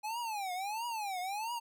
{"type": "tone with vibrato", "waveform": "square", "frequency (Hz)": 830.6, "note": "G#5", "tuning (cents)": 0, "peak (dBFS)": -36, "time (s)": [0.03, 1.6], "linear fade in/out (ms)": 20, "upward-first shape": "triangle", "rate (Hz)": 1.5, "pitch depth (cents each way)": 270, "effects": []}